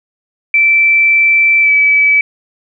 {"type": "tone with pitch glide", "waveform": "sine", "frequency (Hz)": [2331, 2295], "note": ["D7", "D7"], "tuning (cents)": [-14, -40], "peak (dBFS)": -6, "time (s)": [0.54, 2.21], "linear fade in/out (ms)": 2, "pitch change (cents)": -26, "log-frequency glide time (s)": [1.61, 1.71], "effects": []}